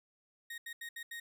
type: tone bursts at uneven times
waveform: 35% pulse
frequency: 1864.7 Hz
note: A#6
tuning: in tune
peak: -40 dBFS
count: 5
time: 0.5-0.58 / 0.66-0.73 / 0.81-0.89 / 0.96-1.03 / 1.11-1.2 s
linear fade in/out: 5 ms
effects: none